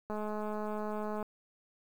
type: click train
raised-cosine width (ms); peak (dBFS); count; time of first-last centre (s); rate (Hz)
1; -25; 240; 0.1-1.227; 212
effects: 9-bit